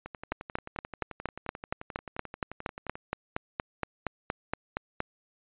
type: two click trains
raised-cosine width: 0.5 ms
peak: -24 / -14 dBFS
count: 34 / 21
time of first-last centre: 0.06-2.955 / 0.32-5.004 s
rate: 11.4 / 4.27 Hz
effects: resampled to 8000 Hz